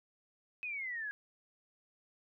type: exponential sweep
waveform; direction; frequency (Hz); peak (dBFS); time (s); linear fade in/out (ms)
sine; down; 2554 to 1627; -37; 0.63-1.11; 0
effects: none